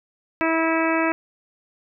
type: harmonic tone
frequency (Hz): 325.2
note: E4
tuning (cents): -23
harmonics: 1 / 2 / 3 / 4 / 5 / 6 / 7 / 8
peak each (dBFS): -22 / -25 / -27 / -28 / -29 / -30 / -30 / -31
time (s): 0.41-1.12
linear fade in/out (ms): 0
effects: none